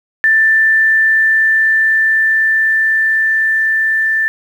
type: tone with level ramp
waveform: sine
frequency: 1772 Hz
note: A6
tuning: 12 cents sharp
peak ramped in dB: -7 to -11 dBFS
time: 0.24-4.28 s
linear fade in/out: 0 ms
effects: 7-bit